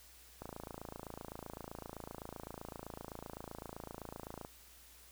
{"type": "click train", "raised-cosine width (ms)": 1, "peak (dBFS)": -30, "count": 113, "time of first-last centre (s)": [0.42, 4.449], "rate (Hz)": 27.8, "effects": ["added 60 Hz sine -64 dBFS peak until 5.11 s", "white hiss -60 dBFS RMS until 5.11 s"]}